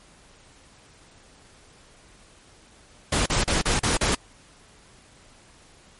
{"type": "noise bursts", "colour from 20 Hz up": "pink", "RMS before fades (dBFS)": -22, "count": 6, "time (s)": [3.12, 4.15], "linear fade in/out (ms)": 5, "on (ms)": 140, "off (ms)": 38, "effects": ["pink hiss -53 dBFS RMS until 5.99 s", "MP3 48 kbps"]}